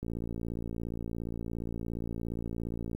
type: click train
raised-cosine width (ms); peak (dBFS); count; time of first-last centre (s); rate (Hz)
3; -24; 168; 0.03-2.95; 57.2
effects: 10-bit